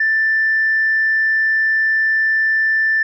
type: tone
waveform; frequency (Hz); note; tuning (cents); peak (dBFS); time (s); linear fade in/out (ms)
sine; 1770; A6; +10; -12; 0-3.03; 5
effects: tanh soft clip ceiling -8 dBFS